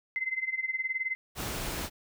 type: tone with tremolo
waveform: sine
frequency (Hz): 2061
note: C7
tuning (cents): -27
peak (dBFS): -26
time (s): 0.16-1.15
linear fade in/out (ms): 0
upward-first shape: sine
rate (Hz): 19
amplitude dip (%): 85
type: noise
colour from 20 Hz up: pink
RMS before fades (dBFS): -35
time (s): 1.35-1.9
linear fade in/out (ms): 50
effects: none